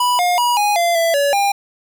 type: tone with pitch steps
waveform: square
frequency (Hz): 984 / 712 / 967 / 827 / 688 / 667 / 568 / 802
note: B5 / F5 / B5 / G#5 / F5 / E5 / C#5 / G5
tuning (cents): -7 / +33 / -37 / -8 / -26 / +20 / +42 / +39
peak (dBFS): -14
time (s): 0-1.52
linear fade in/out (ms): 5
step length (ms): 190
effects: none